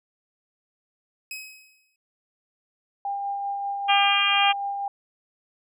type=tone with exponential decay; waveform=sawtooth; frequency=2544 Hz; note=D#7; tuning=38 cents sharp; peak=-28 dBFS; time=1.31-1.96 s; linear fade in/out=2 ms; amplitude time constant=140 ms
type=tone with tremolo; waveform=sine; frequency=800 Hz; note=G5; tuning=35 cents sharp; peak=-25 dBFS; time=3.05-4.88 s; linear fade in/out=2 ms; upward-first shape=sine; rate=5.1 Hz; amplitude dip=25%
type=harmonic tone; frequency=400.7 Hz; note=G4; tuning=38 cents sharp; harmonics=2 / 3 / 4 / 5 / 6 / 7 / 8; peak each=-23 / -26 / -30 / -33 / -24 / -25 / -25 dBFS; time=3.88-4.53 s; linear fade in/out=20 ms
effects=none